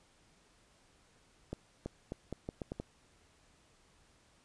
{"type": "accelerating click train", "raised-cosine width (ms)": 2, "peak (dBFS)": -25, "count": 8, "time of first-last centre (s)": [1.53, 2.8], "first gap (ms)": 330, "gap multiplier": 0.79, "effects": ["pink hiss -67 dBFS RMS until 4.44 s", "resampled to 22050 Hz"]}